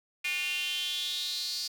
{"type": "tone with high-pass filter sweep", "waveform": "square", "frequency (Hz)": 162.8, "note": "E3", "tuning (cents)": -21, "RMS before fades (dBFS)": -33, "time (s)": [0.24, 1.68], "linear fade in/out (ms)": 10, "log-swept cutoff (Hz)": [2400, 4700], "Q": 7, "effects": ["9-bit"]}